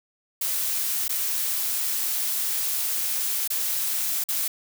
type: noise with dropouts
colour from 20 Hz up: blue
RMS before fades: -26 dBFS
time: 0.41-4.48 s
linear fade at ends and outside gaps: 5 ms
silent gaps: 1.081-1.093 / 3.477-3.501 / 4.24-4.286 s
effects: none